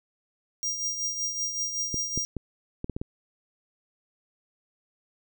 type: tone with tremolo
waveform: square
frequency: 5700 Hz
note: F8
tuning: 34 cents sharp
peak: -26 dBFS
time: 0.63-2.25 s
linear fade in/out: 0 ms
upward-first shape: triangle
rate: 5.3 Hz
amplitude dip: 60%
type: clicks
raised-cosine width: 3 ms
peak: -18 dBFS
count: 7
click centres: 1.943 / 2.176 / 2.367 / 2.844 / 2.897 / 2.965 / 3.015 s
effects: none